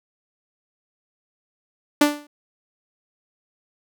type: tone with exponential decay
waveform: sawtooth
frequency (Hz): 293.7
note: D4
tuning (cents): 0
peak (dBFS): -6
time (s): 2.01-2.27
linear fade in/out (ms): 5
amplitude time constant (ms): 55
effects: none